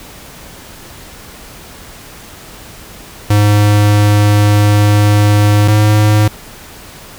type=tone pair in turn; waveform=square; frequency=103.83 / 105.77 Hz; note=G#2 / G#2; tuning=0 / +32 cents; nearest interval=unison; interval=32 cents; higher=second; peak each=-7 dBFS; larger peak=neither; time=3.3-5.68 / 5.68-6.28 s; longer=first; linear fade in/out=5 ms; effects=pink hiss -34 dBFS RMS until 7.18 s